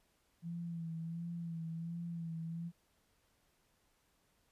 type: tone with vibrato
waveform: sine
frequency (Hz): 167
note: E3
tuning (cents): +23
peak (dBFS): -39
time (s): 0.42-2.72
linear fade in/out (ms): 50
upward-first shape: sine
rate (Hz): 1.4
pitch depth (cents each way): 40
effects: pink hiss -75 dBFS RMS until 4.51 s + resampled to 32000 Hz